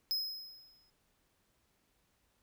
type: tone with exponential decay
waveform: square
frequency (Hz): 5110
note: D#8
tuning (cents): +45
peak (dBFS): -30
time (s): 0.11-0.9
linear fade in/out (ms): 0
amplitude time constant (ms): 170
effects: pink hiss -75 dBFS RMS until 2.42 s